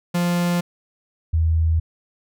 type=tone pair in turn; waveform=45% pulse / sine; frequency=174.61 / 80.99 Hz; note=F3 / E2; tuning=0 / -30 cents; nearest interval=octave + minor second; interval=1330 cents; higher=first; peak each=-18 / -15 dBFS; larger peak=second; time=0.14-0.61 / 1.33-1.8 s; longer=neither; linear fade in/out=10 ms; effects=none